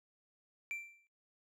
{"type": "tone with exponential decay", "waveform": "triangle", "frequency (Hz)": 2350, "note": "D7", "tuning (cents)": 1, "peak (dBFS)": -34, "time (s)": [0.71, 1.07], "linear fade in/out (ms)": 0, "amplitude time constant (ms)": 78, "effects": ["noise-tail reverb RT60 0.2 s tail -22 dB re dry"]}